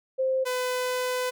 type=tone pair in turn; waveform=sine / sawtooth; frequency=524 / 502.9 Hz; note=C5 / B4; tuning=+2 / +31 cents; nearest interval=minor second; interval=71 cents; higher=first; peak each=-22 dBFS; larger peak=neither; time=0.18-0.45 / 0.45-1.31 s; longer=second; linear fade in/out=20 ms; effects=none